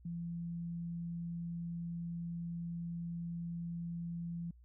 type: tone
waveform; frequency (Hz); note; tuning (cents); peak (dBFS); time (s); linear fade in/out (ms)
sine; 170; F3; -46; -38; 0.05-4.51; 5
effects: added 60 Hz sine -57 dBFS peak until 4.64 s